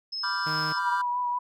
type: tone with tremolo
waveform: sine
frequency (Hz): 5180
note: E8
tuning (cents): -31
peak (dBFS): -29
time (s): 0.12-0.79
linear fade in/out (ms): 10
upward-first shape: triangle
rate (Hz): 2.7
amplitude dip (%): 45
type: chord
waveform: triangle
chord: G dominant seventh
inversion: first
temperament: equal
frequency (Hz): 987.8 / 1174.7 / 1396.9 / 1568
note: B5 / D6 / F6 / G6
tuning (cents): 0 / 0 / 0 / 0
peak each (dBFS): -31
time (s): 0.23-1.02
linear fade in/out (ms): 10
type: tone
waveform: sawtooth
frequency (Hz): 155.56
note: D#3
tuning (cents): 0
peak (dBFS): -29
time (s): 0.46-0.73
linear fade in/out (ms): 10
type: tone with vibrato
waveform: sine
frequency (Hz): 979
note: B5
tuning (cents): -15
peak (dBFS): -25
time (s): 0.76-1.39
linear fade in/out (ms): 10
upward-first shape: triangle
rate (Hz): 5.2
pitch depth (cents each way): 26
effects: none